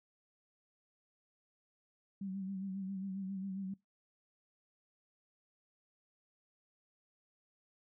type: tone with vibrato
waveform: sine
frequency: 192.5 Hz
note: G3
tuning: 31 cents flat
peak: -38 dBFS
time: 2.21-3.74 s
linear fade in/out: 5 ms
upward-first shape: sine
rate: 7.4 Hz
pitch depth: 51 cents each way
effects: noise-tail reverb RT60 0.2 s tail -23 dB re dry